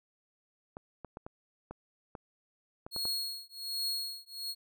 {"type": "clicks", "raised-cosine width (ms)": 1, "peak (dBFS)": -28, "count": 9, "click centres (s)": [0.769, 1.047, 1.171, 1.265, 1.71, 2.152, 2.865, 2.963, 3.054]}
{"type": "tone with tremolo", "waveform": "40% pulse", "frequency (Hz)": 4311, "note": "C#8", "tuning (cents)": -49, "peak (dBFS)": -29, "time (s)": [2.91, 4.55], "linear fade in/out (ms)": 50, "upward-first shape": "triangle", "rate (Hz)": 1.3, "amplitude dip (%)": 100}
{"effects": []}